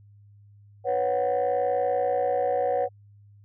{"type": "chord", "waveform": "sine", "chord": "B suspended second", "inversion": "none", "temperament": "equal", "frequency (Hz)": [493.9, 554.4, 740], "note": ["B4", "C#5", "F#5"], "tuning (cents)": [0, 0, 0], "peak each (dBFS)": -25, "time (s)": [0.84, 2.89], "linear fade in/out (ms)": 50, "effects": ["tanh soft clip ceiling -17 dBFS", "added 102 Hz sine -50 dBFS peak until 3.44 s"]}